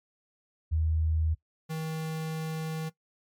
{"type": "tone pair in turn", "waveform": ["sine", "square"], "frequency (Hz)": [79.5, 159], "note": ["D#2", "D#3"], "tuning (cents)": [38, 38], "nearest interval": "octave", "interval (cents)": 1200, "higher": "second", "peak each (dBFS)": [-24, -32], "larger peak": "first", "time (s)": [[0.71, 1.35], [1.69, 2.9]], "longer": "second", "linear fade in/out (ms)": 20, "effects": ["noise-tail reverb RT60 0.1 s tail -18 dB re dry", "MP3 96 kbps"]}